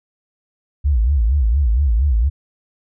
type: tone with vibrato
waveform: sine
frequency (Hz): 62.9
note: B1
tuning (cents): +32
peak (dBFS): -12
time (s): 0.84-2.3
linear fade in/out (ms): 20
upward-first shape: sine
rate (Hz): 4.3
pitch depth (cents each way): 280
effects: none